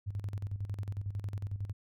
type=tone with tremolo; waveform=sine; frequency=100 Hz; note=G2; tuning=35 cents sharp; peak=-32 dBFS; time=0.06-1.73 s; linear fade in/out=20 ms; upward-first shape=square; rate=11 Hz; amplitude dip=70%; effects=none